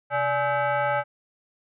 sine tone with frequency modulation, 130.81 Hz, C3, in tune, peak -21 dBFS, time 0.1-1.04 s, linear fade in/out 50 ms, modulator 713 Hz, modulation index 2.1, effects none

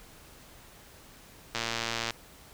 click train, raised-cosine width 0.2 ms, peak -13 dBFS, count 65, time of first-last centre 1.55-2.107 s, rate 115 Hz, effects pink hiss -53 dBFS RMS until 2.53 s

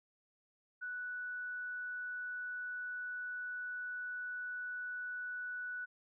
sine tone, 1480 Hz, F#6, in tune, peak -39 dBFS, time 0.81-5.86 s, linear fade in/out 20 ms, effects none

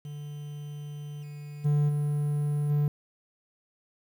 triangle tone with level steps, 146.83 Hz, D3, in tune, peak -34 / -36 / -19 / -23 / -20 dBFS, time 0.05-2.88 s, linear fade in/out 2 ms, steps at 1.22 / 1.64 / 1.88 / 2.69 s, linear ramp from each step 20 ms, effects 9-bit

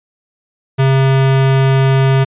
square tone, 134.3 Hz, C3, 46 cents sharp, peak -9 dBFS, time 0.78-2.25 s, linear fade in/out 20 ms, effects resampled to 8000 Hz

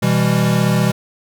square tone cluster, 125.6 / 164.3 / 199.6 Hz, B2 / E3 / G3, +30 / -5 / +32 cents, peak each -18 dBFS, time 0.02-0.92 s, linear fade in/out 10 ms, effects none

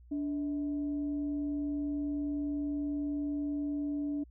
sine tone with frequency modulation, 290.2 Hz, D4, 21 cents flat, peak -31 dBFS, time 0.11-4.24 s, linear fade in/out 10 ms, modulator 350 Hz, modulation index 0.23, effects added 60 Hz sine -53 dBFS peak until 4.3 s

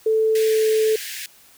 sine tone with pitch glide, 440 to 437.2 Hz, A4 to A4, 0 to -11 cents, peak -15 dBFS, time 0.06-0.96 s, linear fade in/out 5 ms, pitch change -11 cents, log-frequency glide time 0.43-0.64 s
pink high-pass noise, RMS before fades -32 dBFS, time 0.35-1.26 s, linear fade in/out 2 ms, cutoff 1600 Hz, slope 96 dB/octave
effects white hiss -51 dBFS RMS until 1.57 s

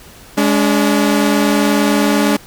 sawtooth tone pair together, 207.7 / 287.2 Hz, G#3 / D4, 0 / -39 cents, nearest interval tritone, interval 561 cents, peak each -10 dBFS, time 0.37-2.37 s, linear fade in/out 10 ms, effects pink hiss -40 dBFS RMS until 2.46 s

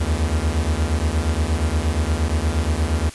45% pulse beating tone pair, 73.42 / 81.92 Hz, D2 / E2, 0 / -10 cents, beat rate 8.5 Hz, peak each -21 dBFS, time 0-3.1 s, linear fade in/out 10 ms, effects white hiss -40 dBFS RMS until 3.14 s + resampled to 24000 Hz

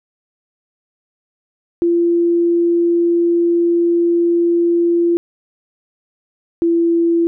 sine tone pair in turn, 342.3 / 337 Hz, F4 / E4, -35 / +38 cents, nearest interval unison, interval 27 cents, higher first, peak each -11 dBFS, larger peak neither, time 1.82-5.17 / 6.62-7.27 s, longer first, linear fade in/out 0 ms, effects none

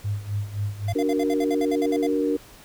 sine tone with tremolo, 102.5 Hz, G#2, 22 cents flat, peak -22 dBFS, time 0.04-0.94 s, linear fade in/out 10 ms, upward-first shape sine, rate 3.8 Hz, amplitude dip 80%
square tone bursts, 689 Hz, F5, 24 cents flat, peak -29 dBFS, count 12, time 0.88-2.069 s, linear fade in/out 5 ms, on 45 ms, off 59 ms
sine chord, D augmented, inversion none, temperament equal, 293.7 / 370 / 466.2 Hz, D4 / F#4 / A#4, 0 / 0 / 0 cents, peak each -23 / -28 / -24 dBFS, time 0.95-2.37 s, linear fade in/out 10 ms
effects pink hiss -48 dBFS RMS until 2.64 s

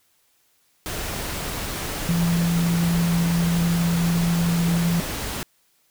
sine tone in noise, 170 Hz, F3, 46 cents flat, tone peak -18 dBFS, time 2.09-5 s, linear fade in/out 0 ms, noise pink, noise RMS -29 dBFS, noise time 0.86-5.43 s, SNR +8 dB, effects white hiss -64 dBFS RMS until 5.9 s

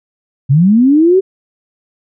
sine linear sweep, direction up, 126.3 to 392 Hz, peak -5 dBFS, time 0.49-1.21 s, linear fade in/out 20 ms, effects none

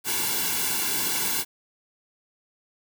white noise with comb filter, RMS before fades -26 dBFS, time 0.04-1.45 s, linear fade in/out 50 ms, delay 1.6 ms, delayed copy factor -0.9, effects none

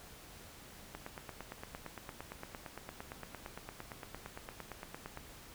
click train, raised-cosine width 0.5 ms, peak -28 dBFS, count 38, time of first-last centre 0.95-5.174 s, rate 8.76 Hz, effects pink hiss -54 dBFS RMS until 5.54 s

